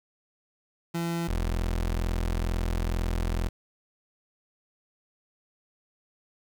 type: tone pair in turn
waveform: 30% pulse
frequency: 168.7 / 42.17 Hz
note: E3 / E1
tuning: +40 / +40 cents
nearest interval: 2 octaves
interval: 2400 cents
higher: first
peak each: -25 / -23 dBFS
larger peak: second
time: 0.94-1.28 / 1.28-3.49 s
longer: second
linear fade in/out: 10 ms
effects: 9-bit